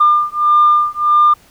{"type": "beating tone pair", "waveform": "sine", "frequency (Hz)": [1200, 1201.6], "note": ["D6", "D6"], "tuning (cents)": [37, 39], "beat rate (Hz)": 1.6, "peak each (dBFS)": -11, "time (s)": [0, 1.34], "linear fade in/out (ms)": 10, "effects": ["tanh soft clip ceiling -2 dBFS", "pink hiss -48 dBFS RMS until 1.5 s"]}